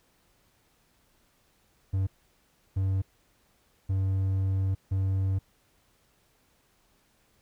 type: tone bursts at uneven times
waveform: triangle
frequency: 95.8 Hz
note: G2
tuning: 39 cents flat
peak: -22 dBFS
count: 4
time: 1.93-2.07 / 2.76-3.02 / 3.89-4.75 / 4.91-5.39 s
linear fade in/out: 10 ms
effects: pink hiss -67 dBFS RMS until 7.41 s